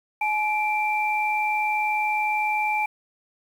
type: tone pair together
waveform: sine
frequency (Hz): 850.2 / 2354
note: G#5 / D7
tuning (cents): +40 / +3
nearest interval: octave + tritone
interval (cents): 1763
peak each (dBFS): -23 / -25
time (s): 0.21-2.86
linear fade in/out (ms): 5
effects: 8-bit